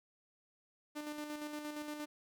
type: tone with tremolo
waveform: sawtooth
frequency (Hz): 298.7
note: D4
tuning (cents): +29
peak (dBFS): -36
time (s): 0.95-2.06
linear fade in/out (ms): 20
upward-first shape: square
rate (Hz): 8.6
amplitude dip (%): 40
effects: none